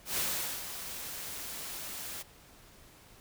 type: noise with ADSR envelope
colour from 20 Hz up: white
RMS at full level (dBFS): -31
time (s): 0.05-2.23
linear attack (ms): 120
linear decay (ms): 450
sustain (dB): -10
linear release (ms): 16
effects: pink hiss -57 dBFS RMS until 3.2 s